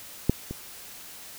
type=clicks; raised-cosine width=3 ms; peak=-6 / -20 dBFS; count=2; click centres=0.296 / 0.51 s; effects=white hiss -44 dBFS RMS until 1.38 s